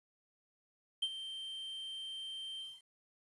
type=tone with ADSR envelope; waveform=triangle; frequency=3136 Hz; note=G7; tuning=in tune; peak=-28 dBFS; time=1.02-2.82 s; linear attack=9 ms; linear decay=52 ms; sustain=-12 dB; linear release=220 ms; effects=resampled to 24000 Hz + 11-bit